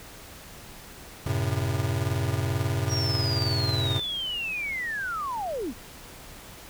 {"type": "chord", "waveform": "square", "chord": "F# diminished", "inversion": "none", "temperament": "just", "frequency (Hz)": [92.5, 111, 133.2], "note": ["F#2", "A2", "C3"], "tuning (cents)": [0, 16, 31], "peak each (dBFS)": -30, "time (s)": [1.26, 4], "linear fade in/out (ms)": 5}
{"type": "linear sweep", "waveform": "sine", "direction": "down", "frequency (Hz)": [5710, 187.6], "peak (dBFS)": -28, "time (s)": [2.88, 5.74], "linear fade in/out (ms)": 50}
{"effects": ["pink hiss -45 dBFS RMS until 6.69 s"]}